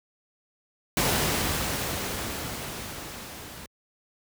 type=noise with level ramp; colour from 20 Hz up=pink; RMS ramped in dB=-23 to -42 dBFS; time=0.97-3.66 s; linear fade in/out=2 ms; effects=high-pass 60 Hz 12 dB/octave